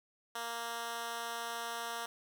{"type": "tone with high-pass filter", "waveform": "10% pulse", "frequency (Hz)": 232.9, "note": "A#3", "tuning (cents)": -1, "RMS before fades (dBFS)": -40, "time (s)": [0.35, 2.06], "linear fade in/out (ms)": 5, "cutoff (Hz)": 690, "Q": 0.62, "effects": []}